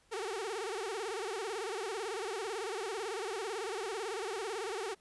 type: tone with vibrato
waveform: sawtooth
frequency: 415.3 Hz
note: G#4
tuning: in tune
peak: -32 dBFS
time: 0.11-4.95 s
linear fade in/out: 20 ms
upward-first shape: sine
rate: 18 Hz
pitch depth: 200 cents each way
effects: pink hiss -68 dBFS RMS until 5 s + resampled to 24000 Hz